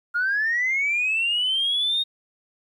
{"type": "linear sweep", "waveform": "sine", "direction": "up", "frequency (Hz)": [1396.9, 3725], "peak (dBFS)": -19, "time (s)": [0.14, 2.04], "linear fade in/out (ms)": 20, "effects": ["tanh soft clip ceiling -16 dBFS", "10-bit"]}